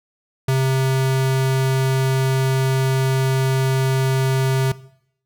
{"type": "tone", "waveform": "square", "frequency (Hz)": 132.5, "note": "C3", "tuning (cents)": 22, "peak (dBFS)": -16, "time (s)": [0.48, 4.72], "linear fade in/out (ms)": 5, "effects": ["noise-tail reverb RT60 0.7 s tail -19 dB re dry"]}